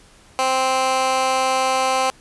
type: tone with high-pass filter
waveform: 15% pulse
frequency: 261.5 Hz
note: C4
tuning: 1 cent flat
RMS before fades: -19 dBFS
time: 0.39-2.1 s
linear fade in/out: 0 ms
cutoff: 700 Hz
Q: 1.1
effects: pink hiss -50 dBFS RMS until 2.2 s + resampled to 24000 Hz